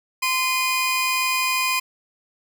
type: tone pair together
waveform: sawtooth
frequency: 1033 / 2457 Hz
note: C6 / D#7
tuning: -22 / -22 cents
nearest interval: octave + minor third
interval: 1500 cents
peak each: -19 dBFS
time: 0.22-1.8 s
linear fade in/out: 10 ms
effects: none